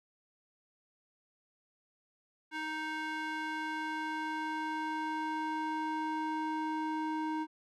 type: tone with band-pass filter sweep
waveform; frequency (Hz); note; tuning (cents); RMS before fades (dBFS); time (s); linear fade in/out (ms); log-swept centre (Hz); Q
square; 312.3; D#4; +7; -36; 2.51-7.47; 50; 1700 to 700; 1.4
effects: none